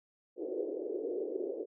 white band-pass noise, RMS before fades -37 dBFS, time 0.36-1.66 s, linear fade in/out 50 ms, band 330 to 490 Hz, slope 48 dB/octave, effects none

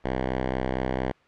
5% pulse tone, 64.4 Hz, C2, 27 cents flat, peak -14 dBFS, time 0.04-1.12 s, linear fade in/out 10 ms, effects white hiss -58 dBFS RMS until 1.27 s + low-pass 2000 Hz 12 dB/octave

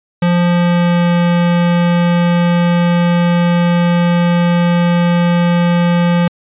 square tone with pitch glide, 174.7 to 173.49 Hz, F3 to F3, +1 to -11 cents, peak -10 dBFS, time 0.22-6.28 s, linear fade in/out 5 ms, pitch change -12 cents, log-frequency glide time 0.43-1.11 s, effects resampled to 8000 Hz

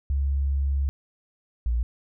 sine tone pair in turn, 69.2 / 58.82 Hz, C#2 / A#1, -2 / +16 cents, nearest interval minor third, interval 282 cents, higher first, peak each -21 dBFS, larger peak neither, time 0.1-0.89 / 1.66-1.83 s, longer first, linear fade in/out 0 ms, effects none

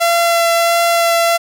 sawtooth tone with vibrato, 679 Hz, F5, 49 cents flat, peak -7 dBFS, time 0-1.38 s, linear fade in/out 20 ms, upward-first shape sine, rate 1.5 Hz, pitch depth 9 cents each way, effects none

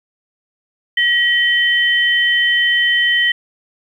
sine tone pair together, 1913 / 3069 Hz, A#6 / G7, +44 / -37 cents, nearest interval minor sixth, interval 819 cents, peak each -13 / -16 dBFS, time 0.97-3.32 s, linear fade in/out 5 ms, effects 8-bit

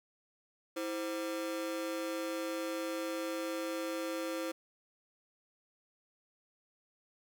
45% pulse ring-modulated tone, 425.1 Hz, G#4, 40 cents sharp, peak -32 dBFS, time 0.76-4.52 s, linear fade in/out 10 ms, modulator 97.8 Hz, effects none

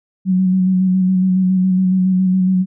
sine tone with vibrato, 186 Hz, F#3, 9 cents sharp, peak -11 dBFS, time 0.25-2.66 s, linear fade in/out 50 ms, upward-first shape square, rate 7.2 Hz, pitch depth 21 cents each way, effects none

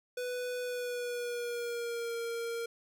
square tone with pitch glide, 495.4 to 464.9 Hz, B4 to A#4, +5 to -5 cents, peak -35 dBFS, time 0.17-2.66 s, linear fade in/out 5 ms, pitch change -110 cents, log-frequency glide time 0.62-2.15 s, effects none

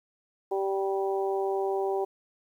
harmonic tone, 194.6 Hz, G3, 12 cents flat, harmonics 2 / 3 / 4 / 5, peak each -27 / -36 / -32 / -40 dBFS, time 0.51-2.05 s, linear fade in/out 10 ms, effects 10-bit

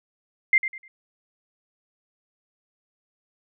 sine tone with echo, 2093 Hz, C7, in tune, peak -13 dBFS, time 0.53-0.58 s, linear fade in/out 2 ms, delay 100 ms, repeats 3, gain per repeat -11 dB, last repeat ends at 0.88 s, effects none

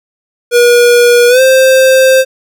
square tone with pitch glide, 481 to 524.5 Hz, B4 to C5, -46 to +4 cents, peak -4 dBFS, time 0.51-2.25 s, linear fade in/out 50 ms, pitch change +150 cents, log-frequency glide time 1.28-1.41 s, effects none

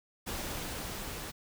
pink noise with level ramp, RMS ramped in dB -37 to -41 dBFS, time 0.26-1.32 s, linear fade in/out 20 ms, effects none

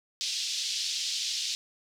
white band-pass noise, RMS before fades -32 dBFS, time 0.21-1.55 s, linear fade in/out 0 ms, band 3200 to 5600 Hz, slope 24 dB/octave, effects none

